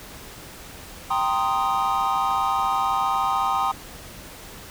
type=chord; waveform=triangle; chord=C minor seventh; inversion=second; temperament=equal; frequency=784 / 932.3 / 1046.5 / 1244.5 Hz; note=G5 / Bb5 / C6 / Eb6; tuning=0 / 0 / 0 / 0 cents; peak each=-23 / -26 / -24 / -23 dBFS; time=1.1-3.72 s; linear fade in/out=10 ms; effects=pink hiss -41 dBFS RMS until 4.7 s